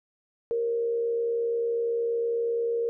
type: tone with frequency modulation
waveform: sine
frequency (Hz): 466.2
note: A#4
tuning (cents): 0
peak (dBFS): -24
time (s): 0.51-2.89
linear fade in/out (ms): 0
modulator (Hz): 71.5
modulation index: 0.31
effects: none